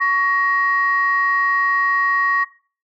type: tone pair together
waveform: sine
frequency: 1120 / 1884.8 Hz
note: C#6 / A#6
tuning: +18 / +19 cents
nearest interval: major sixth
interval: 901 cents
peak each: -17 dBFS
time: 0-2.45 s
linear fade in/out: 20 ms
effects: noise-tail reverb RT60 0.4 s tail -19 dB re dry + tanh soft clip ceiling -7 dBFS